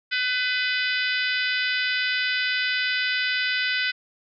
harmonic tone with a mistuned harmonic, 502 Hz, B4, 28 cents sharp, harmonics 3 / 4 / 5 / 6 / 7 / 8 / 9 / 10, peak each -26 / -28 / -30 / -32 / -33 / -34 / -35 / -36 dBFS, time 0.11-3.92 s, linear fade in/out 20 ms, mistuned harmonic 9, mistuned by +56 cents, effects none

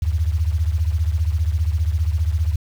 sine beating tone pair, 76.2 / 91.2 Hz, D#2 / F#2, -36 / -24 cents, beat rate 15 Hz, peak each -18 / -22 dBFS, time 0.02-2.56 s, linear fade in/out 5 ms, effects 7-bit

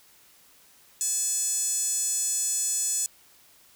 sawtooth tone with high-pass filter, 860 Hz, A5, 40 cents flat, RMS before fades -27 dBFS, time 1.01-3.06 s, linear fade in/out 0 ms, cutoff 7400 Hz, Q 5.8, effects white hiss -57 dBFS RMS until 3.75 s

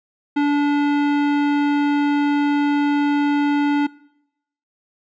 sine tone with hard clipping, 289.3 Hz, D4, 26 cents flat, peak -17 dBFS, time 0.36-3.87 s, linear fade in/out 10 ms, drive 16 dB, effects noise-tail reverb RT60 0.8 s tail -22 dB re dry + resampled to 16000 Hz

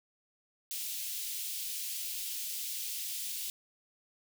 white high-pass noise, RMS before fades -38 dBFS, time 0.71-3.5 s, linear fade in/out 0 ms, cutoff 2700 Hz, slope 24 dB/octave, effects none

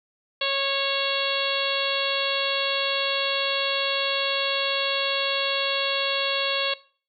harmonic tone with a mistuned harmonic, 550 Hz, C#5, 14 cents flat, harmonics 1 / 2 / 3 / 4 / 5 / 6 / 7 / 8, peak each -29 / -32 / -34 / -33 / -28 / -28 / -32 / -32 dBFS, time 0.41-6.74 s, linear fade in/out 5 ms, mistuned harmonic 6, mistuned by +30 cents, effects noise-tail reverb RT60 0.4 s tail -19 dB re dry

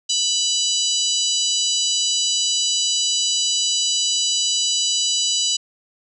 harmonic tone with a mistuned harmonic, 987.8 Hz, B5, in tune, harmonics 3 / 4 / 5 / 6 / 7 / 8, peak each -23 / -24 / -25 / -26 / -26 / -27 dBFS, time 0.09-5.57 s, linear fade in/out 10 ms, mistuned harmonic 5, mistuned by -34 cents, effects none

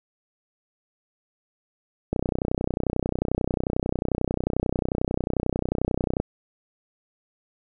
click train, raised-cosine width 2 ms, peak -10 dBFS, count 128, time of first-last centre 2.13-6.201 s, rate 31.2 Hz, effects none

